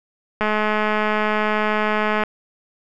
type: click train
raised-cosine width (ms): 0.5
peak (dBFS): -6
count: 390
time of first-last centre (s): 0.41-2.236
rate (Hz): 213
effects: none